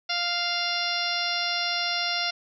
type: harmonic tone with a mistuned harmonic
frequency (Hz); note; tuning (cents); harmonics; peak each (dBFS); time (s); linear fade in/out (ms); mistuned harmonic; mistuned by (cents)
698.5; F5; 0; 1 / 2 / 3 / 4 / 5 / 6 / 7 / 8; -33 / -33 / -33 / -33 / -33 / -33 / -33 / -33; 0.09-2.31; 10; 8; -20
effects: none